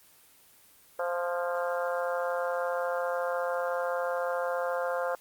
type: harmonic tone with a mistuned harmonic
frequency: 174.61 Hz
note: F3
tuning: in tune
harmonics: 3 / 4 / 5 / 6 / 7 / 8 / 9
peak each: -30 / -35 / -40 / -38 / -41 / -38 / -43 dBFS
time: 0.99-5.15 s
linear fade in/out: 2 ms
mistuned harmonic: 9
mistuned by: +35 cents
effects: white hiss -58 dBFS RMS until 5.2 s + Opus 24 kbps